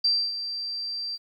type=tone with ADSR envelope; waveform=sine; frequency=4699 Hz; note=D8; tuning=in tune; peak=-18 dBFS; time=0.04-1.18 s; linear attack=8 ms; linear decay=270 ms; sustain=-11 dB; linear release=34 ms; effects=10-bit